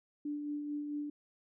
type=tone with tremolo; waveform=sine; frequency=293.7 Hz; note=D4; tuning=in tune; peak=-34 dBFS; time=0.25-1.1 s; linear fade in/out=5 ms; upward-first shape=sine; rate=4.5 Hz; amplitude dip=35%; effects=none